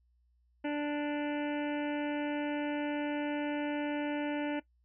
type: harmonic tone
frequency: 293.7 Hz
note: D4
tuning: in tune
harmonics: 1 / 2 / 3 / 5 / 6 / 7 / 8 / 9 / 10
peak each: -32 / -38 / -42 / -46 / -48 / -49 / -50 / -51 / -52 dBFS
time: 0.64-4.6 s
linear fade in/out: 10 ms
effects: noise-tail reverb RT60 0.1 s tail -18 dB re dry + added 60 Hz sine -67 dBFS peak until 4.84 s